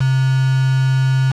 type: tone with quantisation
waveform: sine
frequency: 132 Hz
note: C3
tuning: 16 cents sharp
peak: -12 dBFS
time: 0-1.32 s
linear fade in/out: 10 ms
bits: 4
effects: low-pass 6000 Hz 12 dB/octave